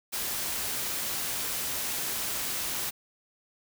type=noise; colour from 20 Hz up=white; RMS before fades=-32 dBFS; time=0.12-2.91 s; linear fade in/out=20 ms; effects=none